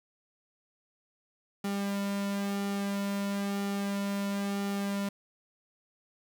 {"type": "tone with flanger", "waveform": "sawtooth", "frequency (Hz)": 199.8, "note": "G3", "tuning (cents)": 33, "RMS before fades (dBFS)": -32, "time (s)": [1.64, 5.09], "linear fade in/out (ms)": 5, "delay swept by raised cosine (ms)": [1.9, 2.63], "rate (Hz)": 1, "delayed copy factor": -0.55, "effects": ["9-bit"]}